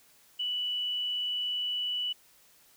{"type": "tone", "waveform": "sine", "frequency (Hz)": 2961, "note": "F#7", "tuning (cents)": 1, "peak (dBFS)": -29, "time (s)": [0.39, 2.13], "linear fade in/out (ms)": 10, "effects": ["white hiss -61 dBFS RMS until 2.76 s"]}